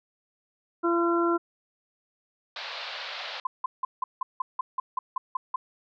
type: harmonic tone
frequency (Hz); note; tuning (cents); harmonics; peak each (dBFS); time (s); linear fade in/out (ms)
340.7; F4; -43; 1 / 2 / 3 / 4; -23 / -33 / -31 / -28; 0.83-1.38; 20
type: band-pass noise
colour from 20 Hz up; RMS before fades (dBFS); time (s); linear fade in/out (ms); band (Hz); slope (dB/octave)
white; -37; 2.56-3.4; 2; 520 to 4500; 48
type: tone bursts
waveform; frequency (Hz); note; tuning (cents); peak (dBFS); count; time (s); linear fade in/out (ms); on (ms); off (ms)
sine; 1030; C6; -28; -24; 12; 3.45-5.56; 5; 20; 170
effects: none